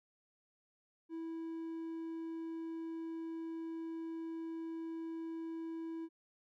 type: tone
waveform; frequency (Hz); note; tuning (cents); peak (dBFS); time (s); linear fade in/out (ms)
triangle; 327.6; E4; -11; -38; 1.09-6.09; 50
effects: none